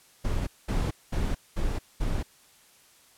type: noise bursts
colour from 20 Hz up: brown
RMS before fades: -27 dBFS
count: 5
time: 0.24-2.23 s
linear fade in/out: 10 ms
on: 230 ms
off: 210 ms
effects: white hiss -58 dBFS RMS until 3.17 s + low-pass 12000 Hz 12 dB/octave